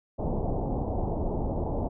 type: low-pass noise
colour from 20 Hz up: pink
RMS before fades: -29 dBFS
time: 0.18-1.89 s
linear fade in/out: 20 ms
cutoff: 860 Hz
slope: 48 dB/octave
effects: none